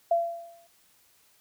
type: tone with exponential decay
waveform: sine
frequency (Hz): 680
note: F5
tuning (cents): -46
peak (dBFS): -18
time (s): 0.11-0.67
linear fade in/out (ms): 5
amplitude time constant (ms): 120
effects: white hiss -63 dBFS RMS until 1.4 s